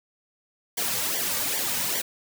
white noise with flanger, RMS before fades -27 dBFS, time 0.77-2.02 s, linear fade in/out 10 ms, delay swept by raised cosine 0.75 to 2.95 ms, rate 2.5 Hz, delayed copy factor -0.8, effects none

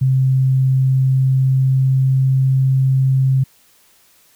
sine tone with pitch glide, 131.7 to 132.69 Hz, C3 to C3, +12 to +25 cents, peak -11 dBFS, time 0.01-3.44 s, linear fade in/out 10 ms, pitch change +13 cents, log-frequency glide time 0.48-2.62 s, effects white hiss -53 dBFS RMS until 4.35 s

